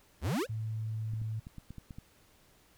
square exponential sweep, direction up, 59 to 608 Hz, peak -30 dBFS, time 0.21-0.47 s, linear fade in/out 50 ms
sine tone, 110.1 Hz, A2, 2 cents sharp, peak -33 dBFS, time 0.49-1.4 s, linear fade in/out 10 ms
clicks, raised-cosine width 5 ms, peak -32 dBFS, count 8, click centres 1.136 / 1.217 / 1.469 / 1.583 / 1.706 / 1.783 / 1.908 / 1.985 s
effects pink hiss -64 dBFS RMS until 2.77 s

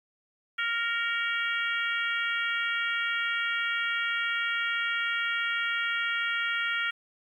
harmonic tone with a mistuned harmonic, 466.2 Hz, A#4, in tune, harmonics 3 / 4 / 5 / 6 / 7, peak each -30 / -32 / -34 / -36 / -37 dBFS, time 0.58-6.91 s, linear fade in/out 10 ms, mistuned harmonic 5, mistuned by -36 cents, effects 10-bit

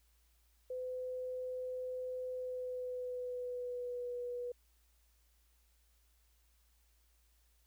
sine tone with pitch glide, 507 to 488 Hz, B4 to B4, +45 to -21 cents, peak -38 dBFS, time 0.7-4.52 s, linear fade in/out 5 ms, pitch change -66 cents, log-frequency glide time 2.31-4.16 s, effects added 57 Hz sine -69 dBFS peak until 7.66 s + white hiss -75 dBFS RMS until 7.66 s

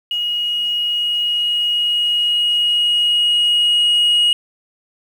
sine tone with level ramp, 2888 Hz, F#7, 43 cents flat, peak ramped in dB -17 to -8 dBFS, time 0.11-4.33 s, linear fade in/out 2 ms, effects tanh soft clip ceiling -10 dBFS + 7-bit

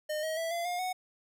square tone with pitch steps, 610 / 633.7 / 658.3 / 683.9 / 710.5 / 738.1 Hz, D#5 / D#5 / E5 / F5 / F5 / F#5, -34 / +32 / -3 / -36 / +30 / -4 cents, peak -32 dBFS, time 0.09-0.93 s, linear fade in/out 10 ms, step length 140 ms, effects none

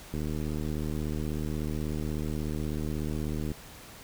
click train, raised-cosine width 3 ms, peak -21 dBFS, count 259, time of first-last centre 0.14-3.517 s, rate 76.4 Hz, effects pink hiss -48 dBFS RMS until 4.03 s

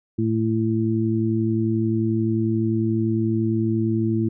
harmonic tone, 111.4 Hz, A2, 22 cents sharp, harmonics 1 / 2 / 3, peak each -23 / -23 / -23 dBFS, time 0.18-4.29 s, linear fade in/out 10 ms, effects none

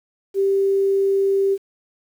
sine tone, 392 Hz, G4, in tune, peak -15 dBFS, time 0.34-1.58 s, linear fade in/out 50 ms, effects 8-bit

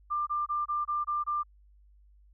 sine tone bursts, 1191 Hz, D6, 24 cents sharp, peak -27 dBFS, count 7, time 0.1-1.434 s, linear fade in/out 20 ms, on 170 ms, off 24 ms, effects added 50 Hz sine -56 dBFS peak until 2.33 s

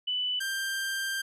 sine / sawtooth tone pair in turn, 2986 / 1581.8 Hz, F#7 / G6, +15 / +15 cents, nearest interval major seventh, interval 1100 cents, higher first, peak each -27 / -26 dBFS, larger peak second, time 0.07-0.4 / 0.4-1.22 s, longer second, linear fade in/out 10 ms, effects resampled to 32000 Hz

